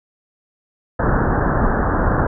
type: low-pass noise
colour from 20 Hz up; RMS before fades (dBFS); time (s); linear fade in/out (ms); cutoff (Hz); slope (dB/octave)
pink; -17; 0.99-2.27; 5; 1700; 96
effects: none